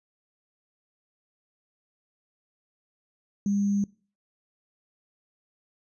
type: tone with sample-and-hold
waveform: sine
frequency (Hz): 201.4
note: G3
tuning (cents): +47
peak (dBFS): -22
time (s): 3.46-3.84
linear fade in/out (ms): 2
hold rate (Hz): 6300
effects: noise-tail reverb RT60 0.4 s tail -23 dB re dry + resampled to 24000 Hz